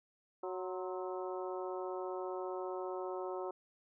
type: harmonic tone with a mistuned harmonic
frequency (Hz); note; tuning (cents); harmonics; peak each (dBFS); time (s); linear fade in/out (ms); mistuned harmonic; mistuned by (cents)
185; F#3; 0; 2 / 3 / 4 / 5 / 6 / 7; -40 / -44 / -46 / -48 / -50 / -51; 0.43-3.51; 5; 6; -80
effects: none